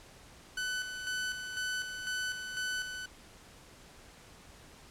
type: tone with tremolo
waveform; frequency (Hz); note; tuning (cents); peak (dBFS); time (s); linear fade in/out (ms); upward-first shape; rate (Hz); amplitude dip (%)
sawtooth; 1500; F#6; +23; -29; 0.57-3.06; 5; square; 2; 50
effects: pink hiss -55 dBFS RMS until 4.9 s + low-pass 10000 Hz 12 dB/octave